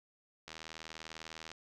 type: click train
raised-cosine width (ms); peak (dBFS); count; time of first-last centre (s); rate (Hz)
0.2; -28; 84; 0.48-1.516; 80.1
effects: none